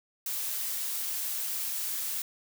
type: noise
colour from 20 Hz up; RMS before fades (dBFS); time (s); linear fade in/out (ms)
blue; -33; 0.26-2.22; 2
effects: none